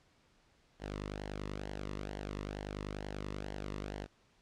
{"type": "tone with flanger", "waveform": "sawtooth", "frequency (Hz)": 50.3, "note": "G1", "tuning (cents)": 45, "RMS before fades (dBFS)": -42, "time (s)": [0.79, 4.08], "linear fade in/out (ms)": 50, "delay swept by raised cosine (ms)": [0.8, 1.31], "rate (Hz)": 2.2, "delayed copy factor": -0.65, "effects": ["pink hiss -69 dBFS RMS until 4.41 s", "low-pass 6000 Hz 12 dB/octave"]}